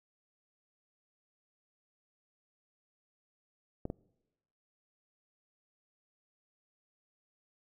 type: clicks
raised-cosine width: 2 ms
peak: -23 dBFS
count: 2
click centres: 3.854 / 3.901 s
effects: noise-tail reverb RT60 1.0 s tail -24 dB re dry